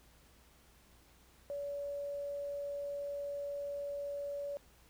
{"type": "tone with quantisation", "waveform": "sine", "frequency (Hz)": 570, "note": "C#5", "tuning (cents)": 48, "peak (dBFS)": -37, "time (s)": [1.5, 4.57], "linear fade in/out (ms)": 0, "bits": 11, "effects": ["added 60 Hz sine -66 dBFS peak until 4.89 s", "pink hiss -65 dBFS RMS until 4.89 s"]}